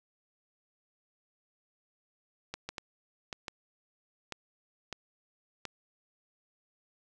clicks, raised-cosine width 0.2 ms, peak -20 dBFS, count 8, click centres 2.54 / 2.69 / 2.782 / 3.328 / 3.482 / 4.323 / 4.927 / 5.653 s, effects none

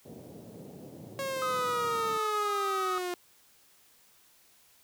pink band-pass noise, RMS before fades -47 dBFS, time 0.05-2.18 s, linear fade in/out 10 ms, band 120 to 590 Hz, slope 24 dB/octave
sawtooth exponential sweep, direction down, 549 to 352.9 Hz, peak -28 dBFS, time 1.19-3.14 s, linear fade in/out 0 ms
triangle tone with vibrato, 1258 Hz, D#6, 19 cents sharp, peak -28 dBFS, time 1.42-2.98 s, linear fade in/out 0 ms, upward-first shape sine, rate 16 Hz, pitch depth 13 cents each way
effects white hiss -62 dBFS RMS until 4.83 s

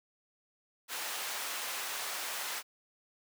pink high-pass noise, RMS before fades -38 dBFS, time 0.88-2.63 s, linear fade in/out 50 ms, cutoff 900 Hz, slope 12 dB/octave, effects none

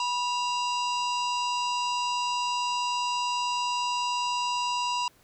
harmonic tone with a mistuned harmonic, 980 Hz, B5, 14 cents flat, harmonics 1 / 3 / 4 / 5 / 6 / 7 / 8, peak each -27 / -33 / -41 / -37 / -45 / -46 / -44 dBFS, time 0-5.08 s, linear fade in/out 2 ms, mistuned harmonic 3, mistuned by -94 cents, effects pink hiss -61 dBFS RMS until 5.23 s

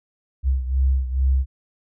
sine beating tone pair, 65.41 / 67.71 Hz, C2 / C#2, 0 / -40 cents, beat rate 2.3 Hz, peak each -18 / -23 dBFS, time 0.43-1.46 s, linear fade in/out 50 ms, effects none

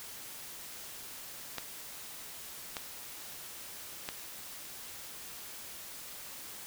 clicks, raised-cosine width 0.2 ms, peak -18 dBFS, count 3, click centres 1.583 / 2.768 / 4.089 s, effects white hiss -46 dBFS RMS until 6.66 s

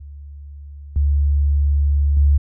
sine tone with level steps, 71.7 Hz, D2, 41 cents flat, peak -33 / -13 / -10 dBFS, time 0-2.38 s, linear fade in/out 10 ms, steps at 0.96 / 2.17 s, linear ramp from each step 2 ms, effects none

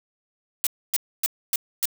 blue noise bursts, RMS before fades -22 dBFS, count 5, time 0.64-1.855 s, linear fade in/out 0 ms, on 27 ms, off 270 ms, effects none

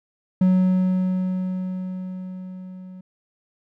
triangle tone with level ramp, 185 Hz, F#3, in tune, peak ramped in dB -11 to -35 dBFS, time 0.41-3.01 s, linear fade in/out 5 ms, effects none

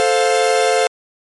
45% pulse chord, F major, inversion first, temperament equal with one note detuned, 440 / 523.3 / 704.9 Hz, A4 / C5 / F5, 0 / 0 / +16 cents, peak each -17 dBFS, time 0-0.87 s, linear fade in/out 0 ms, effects MP3 48 kbps

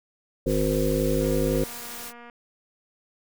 white noise, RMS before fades -38 dBFS, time 0.46-2.13 s, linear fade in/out 50 ms
harmonic tone, 51.91 Hz, G#1, in tune, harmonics 1 / 3 / 5 / 7 / 9 / 10, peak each -28 / -28 / -28 / -28 / -28 / -28 dBFS, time 0.46-1.64 s, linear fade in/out 5 ms
click train, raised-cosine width 0.5 ms, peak -31 dBFS, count 260, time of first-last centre 1.21-2.298 s, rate 238 Hz
effects none

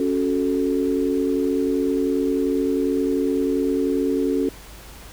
sine chord, F# minor, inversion second, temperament equal, 277.2 / 370 / 440 Hz, C#4 / F#4 / A4, 0 / 0 / 0 cents, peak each -21 / -24 / -24 dBFS, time 0-4.49 s, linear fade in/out 2 ms, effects added 50 Hz sine -43 dBFS peak until 5.12 s + pink hiss -43 dBFS RMS until 5.12 s

